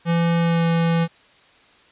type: tone with pitch glide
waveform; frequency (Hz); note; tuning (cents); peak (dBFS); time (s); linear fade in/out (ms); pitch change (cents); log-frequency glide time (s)
square; 168.7 to 166.86; E3 to E3; +40 to +21; -17; 0.05-1.08; 50; -19; 0.39-0.66
effects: white hiss -53 dBFS RMS until 1.91 s + resampled to 8000 Hz